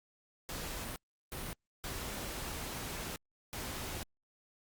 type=noise bursts at uneven times; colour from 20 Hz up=pink; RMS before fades=-41 dBFS; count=4; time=0.49-0.96 / 1.32-1.53 / 1.84-3.16 / 3.53-4.03 s; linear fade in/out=0 ms; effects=Opus 48 kbps